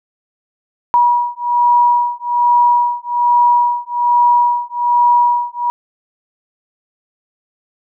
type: beating tone pair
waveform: sine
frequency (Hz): 963 / 964.2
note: B5 / B5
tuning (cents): -44 / -42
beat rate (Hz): 1.2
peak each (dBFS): -13 / -13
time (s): 0.94-5.7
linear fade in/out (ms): 0
effects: none